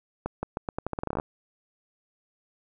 accelerating click train, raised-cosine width 1 ms, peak -15 dBFS, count 16, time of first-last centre 0.26-1.199 s, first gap 170 ms, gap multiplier 0.83, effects none

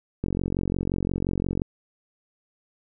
click train, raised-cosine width 3 ms, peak -13 dBFS, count 64, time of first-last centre 0.24-1.619 s, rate 45.7 Hz, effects none

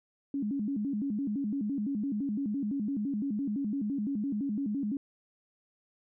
sine tone with vibrato, 241.5 Hz, B3, 39 cents flat, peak -29 dBFS, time 0.34-4.97 s, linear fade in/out 2 ms, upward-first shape square, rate 5.9 Hz, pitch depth 250 cents each way, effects none

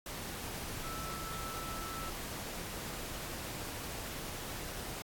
sine tone in noise, 1318.5 Hz, E6, in tune, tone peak -43 dBFS, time 0.84-2.1 s, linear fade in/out 2 ms, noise pink, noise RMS -42 dBFS, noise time 0.06-5.02 s, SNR -4 dB, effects AAC 64 kbps

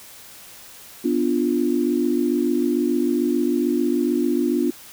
sine chord, B diminished, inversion none, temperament equal, 246.9 / 293.7 / 349.2 Hz, B3 / D4 / F4, 0 / 0 / 0 cents, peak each -22 dBFS, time 1.04-4.71 s, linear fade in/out 10 ms, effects white hiss -43 dBFS RMS until 4.92 s

